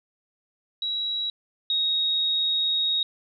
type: tone pair in turn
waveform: sine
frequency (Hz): 3879 / 3764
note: B7 / A#7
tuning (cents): -32 / +16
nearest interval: minor second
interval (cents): 52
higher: first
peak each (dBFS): -25 / -21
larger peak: second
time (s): 0.82-1.3 / 1.7-3.03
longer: second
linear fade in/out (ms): 2
effects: none